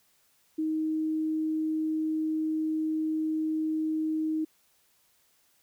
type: tone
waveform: sine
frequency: 313.9 Hz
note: D#4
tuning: 15 cents sharp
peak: -26 dBFS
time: 0.58-4.45 s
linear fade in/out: 10 ms
effects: white hiss -67 dBFS RMS until 5.62 s